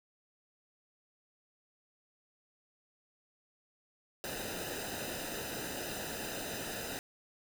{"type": "noise with comb filter", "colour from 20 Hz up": "pink", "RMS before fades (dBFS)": -40, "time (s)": [4.24, 6.99], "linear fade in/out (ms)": 0, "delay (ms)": 0.9, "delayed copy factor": -0.75, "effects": []}